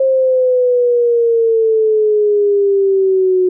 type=exponential sweep; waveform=sine; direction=down; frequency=534 to 364.9 Hz; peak=-9 dBFS; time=0-3.49 s; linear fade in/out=5 ms; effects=none